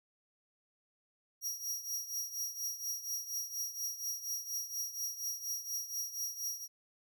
sawtooth tone with tremolo, 5690 Hz, F8, 31 cents sharp, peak -31 dBFS, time 1.41-6.68 s, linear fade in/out 50 ms, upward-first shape triangle, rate 4.2 Hz, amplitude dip 80%, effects none

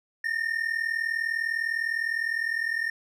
triangle tone pair together, 1800 / 1839.9 Hz, A6 / A#6, +39 / -23 cents, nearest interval unison, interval 38 cents, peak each -27 dBFS, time 0.24-2.9 s, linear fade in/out 5 ms, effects none

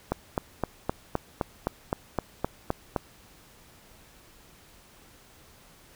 click train, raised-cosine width 1 ms, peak -11 dBFS, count 12, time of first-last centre 0.12-2.962 s, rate 3.87 Hz, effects pink hiss -55 dBFS RMS until 5.95 s

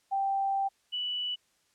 sine tone pair in turn, 784 / 2960 Hz, G5 / F#7, 0 / 0 cents, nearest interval octave + major seventh, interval 2300 cents, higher second, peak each -26 / -30 dBFS, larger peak first, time 0.11-0.69 / 0.92-1.36 s, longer first, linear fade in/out 20 ms, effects white hiss -70 dBFS RMS until 1.74 s + low-pass 9000 Hz 12 dB/octave

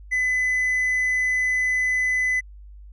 sine tone with hard clipping, 2009 Hz, B6, 29 cents sharp, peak -20 dBFS, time 0.11-2.41 s, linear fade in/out 20 ms, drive 2 dB, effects added 50 Hz sine -40 dBFS peak until 2.92 s

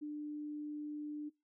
sine tone, 298 Hz, D4, 25 cents sharp, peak -39 dBFS, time 0.01-1.3 s, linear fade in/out 20 ms, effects noise-tail reverb RT60 0.2 s tail -20 dB re dry

